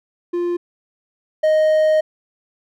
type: tone pair in turn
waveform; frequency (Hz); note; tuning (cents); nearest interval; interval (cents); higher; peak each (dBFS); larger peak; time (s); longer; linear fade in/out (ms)
triangle; 349.2 / 622.2; F4 / D#5; 0 / 0; minor seventh; 1000; second; -16 / -10; second; 0.33-0.57 / 1.43-2.01; second; 10
effects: none